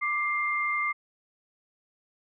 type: tone pair together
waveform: sine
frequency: 1181 / 2104 Hz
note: D6 / C7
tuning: +9 / +9 cents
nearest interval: minor seventh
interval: 1000 cents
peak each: -29 / -27 dBFS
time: 0.01-0.93 s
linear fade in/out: 20 ms
effects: none